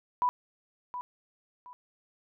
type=tone with echo; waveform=sine; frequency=988 Hz; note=B5; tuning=in tune; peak=-23 dBFS; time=0.22-0.29 s; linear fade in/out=0 ms; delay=720 ms; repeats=2; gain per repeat=-11 dB; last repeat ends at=1.73 s; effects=none